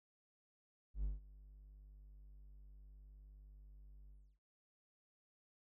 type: tone with ADSR envelope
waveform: triangle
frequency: 49.68 Hz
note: G1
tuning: 24 cents sharp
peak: -33 dBFS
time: 0.94-4.39 s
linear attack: 98 ms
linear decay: 160 ms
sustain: -21 dB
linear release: 290 ms
effects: none